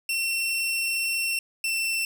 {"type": "tone pair in turn", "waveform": "sawtooth", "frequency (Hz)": [2711, 2688], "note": ["E7", "E7"], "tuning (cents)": [48, 33], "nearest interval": "unison", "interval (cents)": 15, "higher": "first", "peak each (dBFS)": -21, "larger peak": "neither", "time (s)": [[0.09, 1.39], [1.64, 2.05]], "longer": "first", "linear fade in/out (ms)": 2, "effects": []}